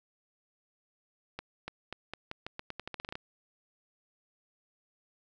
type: accelerating click train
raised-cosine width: 0.3 ms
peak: -22 dBFS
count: 16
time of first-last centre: 1.39-3.154 s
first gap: 290 ms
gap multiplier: 0.85
effects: none